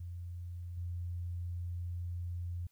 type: tone with level steps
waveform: sine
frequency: 87.31 Hz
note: F2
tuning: in tune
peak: -40 / -36 dBFS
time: 0-2.67 s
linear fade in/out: 5 ms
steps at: 0.77 s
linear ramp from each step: 5 ms
effects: white hiss -75 dBFS RMS until 2.71 s